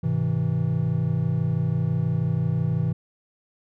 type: chord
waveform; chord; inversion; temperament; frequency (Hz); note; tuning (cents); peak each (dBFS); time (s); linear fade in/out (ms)
triangle; Ab augmented; none; just; 103.83 / 129.78 / 162.23; Ab2 / C3 / E3; 0 / -14 / -27; -26 / -23 / -22; 0.03-2.93; 10
effects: none